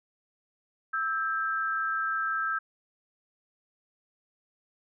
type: tone pair together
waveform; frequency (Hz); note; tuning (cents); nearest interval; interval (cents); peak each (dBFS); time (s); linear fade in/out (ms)
sine; 1311 / 1585.4; E6 / G6; -10 / +19; minor third; 329; -29 / -30; 0.93-2.59; 10
effects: none